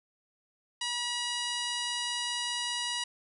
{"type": "harmonic tone with a mistuned harmonic", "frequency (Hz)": 965, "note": "B5", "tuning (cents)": -40, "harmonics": [1, 2, 3, 4, 5, 6, 7, 8, 9, 10], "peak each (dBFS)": [-40, -39, -35, -38, -40, -43, -48, -48, -48, -44], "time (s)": [0.81, 3.04], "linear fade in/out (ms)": 5, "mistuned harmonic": 9, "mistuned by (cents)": -59, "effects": []}